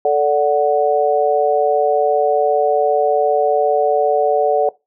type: chord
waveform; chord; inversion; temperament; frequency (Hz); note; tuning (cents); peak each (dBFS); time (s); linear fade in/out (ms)
sine; D major; second; equal with one note detuned; 440 / 582.6 / 740; A4 / D5 / F#5; 0 / -14 / 0; -16; 0.05-4.69; 2
effects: noise-tail reverb RT60 0.2 s tail -20 dB re dry